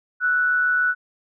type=tone pair together; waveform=sine; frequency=1333.2 / 1480 Hz; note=E6 / F#6; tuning=+19 / 0 cents; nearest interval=major second; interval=181 cents; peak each=-29 / -17 dBFS; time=0.2-0.95 s; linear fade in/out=50 ms; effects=none